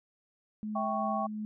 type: tone with tremolo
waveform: sine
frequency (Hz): 213.4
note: G#3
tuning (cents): +47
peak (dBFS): -33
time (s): 0.63-1.45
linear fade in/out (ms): 0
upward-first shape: sine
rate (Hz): 2.7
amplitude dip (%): 25
type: chord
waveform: sine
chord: C# diminished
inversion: first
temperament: equal with one note detuned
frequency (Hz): 650.9 / 784 / 1108.7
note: E5 / G5 / C#6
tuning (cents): -22 / 0 / 0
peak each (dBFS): -35 / -33 / -34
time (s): 0.75-1.27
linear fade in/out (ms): 10
effects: none